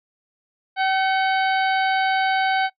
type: harmonic tone with a mistuned harmonic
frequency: 765 Hz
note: G5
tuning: 42 cents flat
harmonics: 1 / 2 / 3 / 4 / 5 / 6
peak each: -19 / -24 / -28 / -33 / -35 / -36 dBFS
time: 0.76-2.7 s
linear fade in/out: 50 ms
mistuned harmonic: 3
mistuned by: -60 cents
effects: noise-tail reverb RT60 0.1 s tail -21 dB re dry